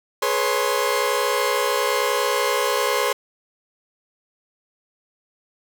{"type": "tone cluster", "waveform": "sawtooth", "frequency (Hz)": [420.8, 490.9, 552, 1051], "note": ["G#4", "B4", "C#5", "C6"], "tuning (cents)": [23, -10, -7, 7], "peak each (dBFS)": -21, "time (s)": [0.22, 3.13], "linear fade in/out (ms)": 5, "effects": []}